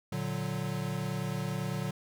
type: chord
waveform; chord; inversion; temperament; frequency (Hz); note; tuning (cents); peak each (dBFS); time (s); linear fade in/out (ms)
square; Bb augmented; none; equal with one note detuned; 116.88 / 146.83 / 185; Bb2 / D3 / F#3; +5 / 0 / 0; -38 / -36 / -37; 0.12-1.91; 5
effects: none

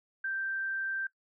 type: tone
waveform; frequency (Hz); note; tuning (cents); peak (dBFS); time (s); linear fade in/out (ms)
sine; 1568; G6; 0; -31; 0.24-1.07; 5
effects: noise-tail reverb RT60 0.1 s tail -17 dB re dry

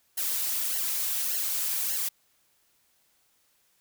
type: noise with flanger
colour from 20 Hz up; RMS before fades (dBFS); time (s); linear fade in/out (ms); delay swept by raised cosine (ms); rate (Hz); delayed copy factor
blue; -29; 0.17-2.09; 10; 0.82 to 4.52; 1.7; -1
effects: white hiss -68 dBFS RMS until 3.8 s

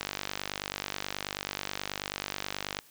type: click train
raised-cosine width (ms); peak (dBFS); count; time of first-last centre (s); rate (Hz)
0.2; -14; 138; 0.01-2.789; 49.3
effects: white hiss -58 dBFS RMS until 2.9 s

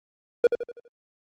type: tone with echo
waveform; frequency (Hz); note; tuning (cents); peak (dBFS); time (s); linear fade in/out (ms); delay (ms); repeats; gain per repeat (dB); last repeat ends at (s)
triangle; 478.2; A#4; +44; -11; 0.44-0.47; 2; 82; 5; -7; 0.88
effects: Opus 24 kbps

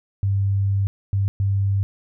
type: tone bursts at uneven times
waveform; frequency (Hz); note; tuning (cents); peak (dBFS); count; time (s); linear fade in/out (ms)
sine; 98.7; G2; +12; -17; 3; 0.23-0.87 / 1.13-1.28 / 1.4-1.83; 0
effects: none

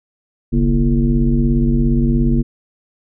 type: tone with frequency modulation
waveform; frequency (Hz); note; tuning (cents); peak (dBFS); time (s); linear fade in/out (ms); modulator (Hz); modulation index
sine; 138.6; C#3; 0; -11; 0.52-2.43; 20; 98.1; 1.6
effects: none

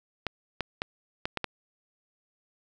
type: clicks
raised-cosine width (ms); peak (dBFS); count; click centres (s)
0.3; -13; 6; 0.267 / 0.607 / 0.819 / 1.255 / 1.373 / 1.443
effects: none

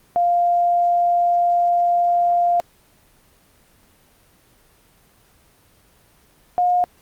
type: tone pair in turn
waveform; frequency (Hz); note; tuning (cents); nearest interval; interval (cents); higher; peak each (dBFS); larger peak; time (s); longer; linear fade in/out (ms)
sine; 698.5 / 715.2; F5 / F5; 0 / +41; unison; 41; second; -14; neither; 0.16-2.6 / 6.58-6.84; first; 0
effects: pink hiss -55 dBFS RMS until 7.01 s + Opus 24 kbps

